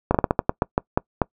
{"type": "slowing click train", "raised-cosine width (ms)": 1, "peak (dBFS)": -3, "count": 11, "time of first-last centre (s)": [0.11, 1.218], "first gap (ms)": 35, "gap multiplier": 1.24, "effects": ["noise-tail reverb RT60 0.1 s tail -25 dB re dry"]}